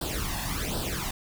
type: noise with flanger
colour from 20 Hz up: pink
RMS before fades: -31 dBFS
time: 0.01-1.11 s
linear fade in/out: 5 ms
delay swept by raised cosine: 0.22 to 1.16 ms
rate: 1.3 Hz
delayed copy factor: +0.75
effects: none